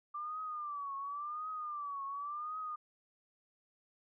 sine tone with vibrato, 1178 Hz, D6, 5 cents sharp, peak -38 dBFS, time 0.14-2.76 s, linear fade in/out 10 ms, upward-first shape triangle, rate 0.92 Hz, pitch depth 130 cents each way, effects none

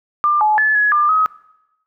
sine tone with pitch steps, 1193 / 853 / 1728 / 1686 / 1195 / 1269 Hz, D6 / G#5 / A6 / G#6 / D6 / D#6, +27 / +46 / -32 / +26 / +30 / +34 cents, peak -11 dBFS, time 0.24-1.26 s, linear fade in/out 0 ms, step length 170 ms, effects noise-tail reverb RT60 0.9 s tail -20 dB re dry

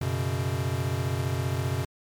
square chord, F# suspended fourth, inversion none, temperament equal, 92.5 / 123.47 / 138.59 Hz, F#2 / B2 / C#3, 0 / 0 / 0 cents, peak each -31 / -30 / -32 dBFS, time 0.01-1.85 s, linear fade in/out 5 ms, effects MP3 96 kbps

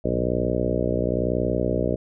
harmonic tone with a mistuned harmonic, 61 Hz, B1, 21 cents flat, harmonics 1 / 2 / 3 / 4 / 5 / 6 / 7 / 8 / 9 / 10, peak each -30 / -30 / -30 / -30 / -30 / -30 / -30 / -30 / -30 / -30 dBFS, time 0.04-1.96 s, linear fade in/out 10 ms, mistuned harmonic 2, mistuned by -55 cents, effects none

